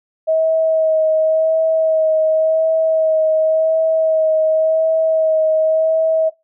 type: tone with vibrato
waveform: sine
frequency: 637 Hz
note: D#5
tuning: 41 cents sharp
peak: -12 dBFS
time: 0.27-6.3 s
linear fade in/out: 20 ms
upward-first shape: sine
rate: 0.91 Hz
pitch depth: 17 cents each way
effects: noise-tail reverb RT60 0.2 s tail -17 dB re dry